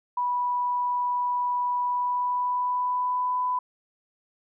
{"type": "tone with pitch glide", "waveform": "sine", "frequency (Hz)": [982, 998.6], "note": ["B5", "B5"], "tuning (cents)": [-10, 19], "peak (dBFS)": -23, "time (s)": [0.17, 3.59], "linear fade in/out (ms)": 5, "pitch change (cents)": 29, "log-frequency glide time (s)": [1.81, 3.39], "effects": []}